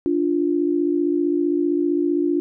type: tone pair together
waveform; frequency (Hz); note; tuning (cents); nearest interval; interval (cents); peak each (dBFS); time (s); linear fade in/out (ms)
sine; 292.9 / 348.3; D4 / F4; -5 / -5; minor third; 300; -20; 0.06-2.4; 0
effects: none